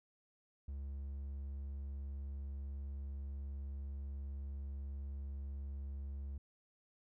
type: tone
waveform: triangle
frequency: 69.3 Hz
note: C#2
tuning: in tune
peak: -39 dBFS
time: 0.68-6.38 s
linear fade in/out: 5 ms
effects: none